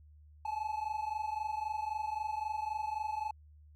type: tone pair together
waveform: triangle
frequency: 847.2 / 871 Hz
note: G#5 / A5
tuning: +34 / -18 cents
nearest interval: unison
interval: 48 cents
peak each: -35 / -35 dBFS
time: 0.45-3.31 s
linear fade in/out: 5 ms
effects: added 75 Hz sine -55 dBFS peak until 3.75 s